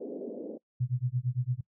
white band-pass noise, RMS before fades -39 dBFS, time 0-0.58 s, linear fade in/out 10 ms, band 220 to 540 Hz, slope 48 dB/octave
sine tone with tremolo, 124.8 Hz, B2, 19 cents sharp, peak -24 dBFS, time 0.8-1.61 s, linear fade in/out 10 ms, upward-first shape sine, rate 8.8 Hz, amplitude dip 100%
effects noise-tail reverb RT60 0.1 s tail -23 dB re dry

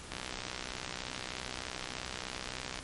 click train, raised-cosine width 0.2 ms, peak -20 dBFS, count 170, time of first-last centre 0.12-2.79 s, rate 63.3 Hz, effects pink hiss -47 dBFS RMS until 2.83 s + MP3 48 kbps

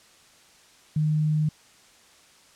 sine tone, 153.4 Hz, D#3, 24 cents flat, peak -20 dBFS, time 0.96-1.49 s, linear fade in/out 5 ms, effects white hiss -55 dBFS RMS until 2.55 s + low-pass 8000 Hz 12 dB/octave

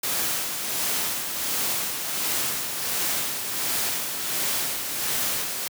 white noise with tremolo, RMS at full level -25 dBFS, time 0.03-5.68 s, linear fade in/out 5 ms, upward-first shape sine, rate 1.4 Hz, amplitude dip 45%, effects high-pass 100 Hz 12 dB/octave

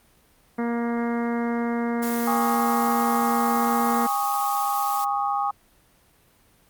harmonic tone, 235.4 Hz, A#3, 17 cents sharp, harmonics 1 / 2 / 3 / 4 / 5 / 6 / 7 / 8 / 9, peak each -24 / -30 / -34 / -36 / -38 / -40 / -41 / -42 / -43 dBFS, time 0.58-4.07 s, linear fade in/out 10 ms
blue noise, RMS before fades -34 dBFS, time 2.02-5.05 s, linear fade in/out 10 ms
sine chord, Ab suspended fourth, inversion none, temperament equal with one note detuned, 810.7 / 1108.7 / 1244.5 Hz, Ab5 / Db6 / Eb6, -42 / 0 / 0 cents, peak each -24 / -28 / -28 dBFS, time 2.27-5.51 s, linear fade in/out 5 ms
effects pink hiss -59 dBFS RMS until 6.69 s + Opus 32 kbps

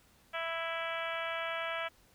harmonic tone, 330.3 Hz, E4, 4 cents sharp, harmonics 2 / 3 / 4 / 5 / 6 / 7 / 8 / 9 / 10, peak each -39 / -45 / -40 / -42 / -45 / -42 / -47 / -47 / -48 dBFS, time 0.33-1.89 s, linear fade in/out 20 ms, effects pink hiss -65 dBFS RMS until 2.14 s

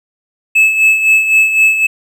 triangle tone with tremolo, 2604 Hz, E7, 22 cents flat, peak -3 dBFS, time 0.55-1.87 s, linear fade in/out 10 ms, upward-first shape sine, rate 3.9 Hz, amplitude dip 60%, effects none

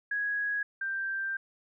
sine tone pair in turn, 1661.2 / 1575.5 Hz, G#6 / G6, 0 / +8 cents, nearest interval minor second, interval 92 cents, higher first, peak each -28 / -30 dBFS, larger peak first, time 0.11-0.63 / 0.81-1.37 s, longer second, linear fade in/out 5 ms, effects none

